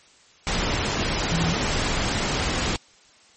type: tone in noise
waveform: sine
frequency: 166.1 Hz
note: E3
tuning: 13 cents sharp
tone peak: -22 dBFS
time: 1.32-1.53 s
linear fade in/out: 0 ms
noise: pink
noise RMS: -24 dBFS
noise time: 0.47-2.76 s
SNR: -1 dB
effects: white hiss -54 dBFS RMS until 3.36 s + MP3 32 kbps